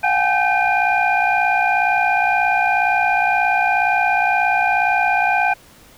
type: tone cluster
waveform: sine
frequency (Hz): 718 / 775 / 837 / 1546 / 2417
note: F5 / G5 / G#5 / G6 / D7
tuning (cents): +48 / -20 / +13 / -24 / +49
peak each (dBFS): -20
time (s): 0.03-5.54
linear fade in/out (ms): 10
effects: tanh soft clip ceiling -5 dBFS + pink hiss -47 dBFS RMS until 5.97 s